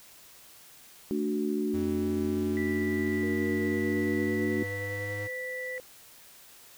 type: chord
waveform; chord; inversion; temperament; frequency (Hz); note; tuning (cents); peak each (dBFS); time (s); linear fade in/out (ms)
sine; D major; second; equal; 220 / 293.7 / 370; A3 / D4 / F#4; 0 / 0 / 0; -31; 1.11-4.63; 0
type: exponential sweep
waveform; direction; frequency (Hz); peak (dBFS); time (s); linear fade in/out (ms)
square; up; 87.31 to 103.83; -37; 1.73-5.28; 20
type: tone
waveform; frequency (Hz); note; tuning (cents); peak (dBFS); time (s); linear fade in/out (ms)
sine; 1967; B6; -7; -35; 2.57-5.78; 0
type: tone with pitch glide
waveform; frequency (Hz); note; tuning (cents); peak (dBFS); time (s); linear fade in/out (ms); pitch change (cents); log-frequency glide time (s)
sine; 470.5 to 510.1; A#4 to C5; +16 to -44; -37; 3.23-5.8; 0; +140; 3.62-5.36
effects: white hiss -53 dBFS RMS until 6.77 s